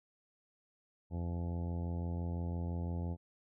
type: harmonic tone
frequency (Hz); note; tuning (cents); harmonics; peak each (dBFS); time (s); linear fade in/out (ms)
85.9; F2; -28; 1 / 2 / 3 / 4 / 5 / 6 / 7 / 8 / 9 / 10; -36 / -41 / -47 / -51 / -54 / -53 / -58 / -56 / -60 / -56; 1.1-3.17; 50
effects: none